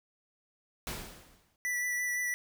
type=noise with exponential decay; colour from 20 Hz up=pink; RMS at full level=-35 dBFS; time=0.87-1.56 s; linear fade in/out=1 ms; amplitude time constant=150 ms
type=tone with vibrato; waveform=square; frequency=1967 Hz; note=B6; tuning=7 cents flat; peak=-31 dBFS; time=1.65-2.34 s; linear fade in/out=0 ms; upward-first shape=sine; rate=5.9 Hz; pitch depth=14 cents each way
effects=none